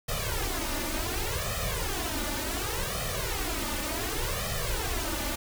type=noise with flanger; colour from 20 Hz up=pink; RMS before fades=-31 dBFS; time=0.08-5.36 s; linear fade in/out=10 ms; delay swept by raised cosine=1.6 to 3.4 ms; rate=0.68 Hz; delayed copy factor=+0.95; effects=none